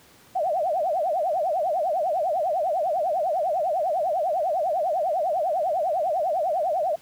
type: tone with vibrato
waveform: sine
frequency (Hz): 674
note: E5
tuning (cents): +38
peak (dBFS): -21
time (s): 0.35-6.96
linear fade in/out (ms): 10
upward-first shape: triangle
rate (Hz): 10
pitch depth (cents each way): 280
effects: pink hiss -53 dBFS RMS until 7.01 s + high-pass 100 Hz 12 dB/octave